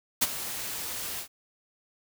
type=noise with ADSR envelope; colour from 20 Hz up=white; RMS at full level=-21 dBFS; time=0.21-1.28 s; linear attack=15 ms; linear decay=35 ms; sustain=-14 dB; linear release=92 ms; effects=none